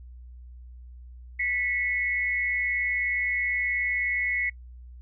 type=tone pair together; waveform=sine; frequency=1971 / 2190 Hz; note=B6 / C#7; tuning=-4 / -22 cents; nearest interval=major second; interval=182 cents; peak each=-27 dBFS; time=1.39-4.5 s; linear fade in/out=10 ms; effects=noise-tail reverb RT60 0.1 s tail -26 dB re dry + added 61 Hz sine -42 dBFS peak until 5.01 s